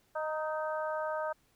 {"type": "harmonic tone with a mistuned harmonic", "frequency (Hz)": 310, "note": "D#4", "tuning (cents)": -6, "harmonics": [2, 3, 4, 5], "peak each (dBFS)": [-34, -38, -40, -42], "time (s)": [0.15, 1.33], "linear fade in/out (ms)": 10, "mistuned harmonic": 4, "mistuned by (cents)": 18, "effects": ["pink hiss -70 dBFS RMS until 1.55 s"]}